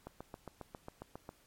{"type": "click train", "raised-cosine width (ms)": 1, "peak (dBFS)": -30, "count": 10, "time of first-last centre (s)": [0.07, 1.291], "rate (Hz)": 7.37, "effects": ["pink hiss -67 dBFS RMS until 1.46 s", "MP3 64 kbps"]}